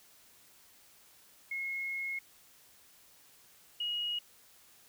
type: tone pair in turn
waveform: sine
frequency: 2165 / 2890 Hz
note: C#7 / F#7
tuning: -41 / -41 cents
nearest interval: perfect fourth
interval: 500 cents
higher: second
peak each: -34 / -32 dBFS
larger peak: second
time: 1.51-2.19 / 3.8-4.19 s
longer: first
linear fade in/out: 5 ms
effects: white hiss -61 dBFS RMS until 4.88 s